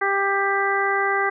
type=harmonic tone; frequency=395.3 Hz; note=G4; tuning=15 cents sharp; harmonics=1 / 2 / 3 / 4 / 5; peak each=-25 / -25 / -25 / -25 / -25 dBFS; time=0.01-1.3 s; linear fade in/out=10 ms; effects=none